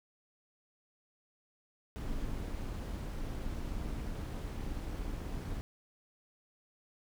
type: noise with amplitude modulation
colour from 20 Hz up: brown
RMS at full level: -36 dBFS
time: 1.96-5.61 s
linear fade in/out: 0 ms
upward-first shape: sine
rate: 250 Hz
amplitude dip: 50%
effects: none